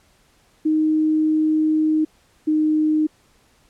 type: tone pair in turn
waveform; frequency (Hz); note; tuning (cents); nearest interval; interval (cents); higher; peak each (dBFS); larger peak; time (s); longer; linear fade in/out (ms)
sine; 311.1 / 308.6; D#4 / D#4; 0 / -14; unison; 14; first; -15; neither; 0.65-2.05 / 2.47-3.07; first; 10
effects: pink hiss -58 dBFS RMS until 3.69 s + low-pass 11000 Hz 12 dB/octave